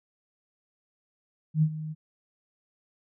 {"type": "tone with ADSR envelope", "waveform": "sine", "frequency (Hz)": 155.56, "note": "D#3", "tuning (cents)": 0, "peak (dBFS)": -17, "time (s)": [1.54, 1.95], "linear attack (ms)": 82, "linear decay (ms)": 68, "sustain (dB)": -15, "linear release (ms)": 34, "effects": []}